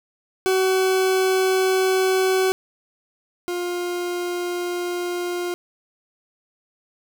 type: tone pair in turn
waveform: 40% pulse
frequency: 377.2 / 353.3 Hz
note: F#4 / F4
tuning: +33 / +20 cents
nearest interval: minor second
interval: 113 cents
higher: first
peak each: -16 / -23 dBFS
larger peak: first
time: 0.46-2.52 / 3.48-5.54 s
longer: neither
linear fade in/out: 0 ms
effects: 9-bit